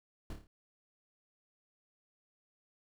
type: noise with echo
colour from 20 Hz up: brown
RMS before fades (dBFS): -40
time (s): 0.3-0.33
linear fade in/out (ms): 2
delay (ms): 28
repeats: 5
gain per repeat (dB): -5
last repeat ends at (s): 0.47
effects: none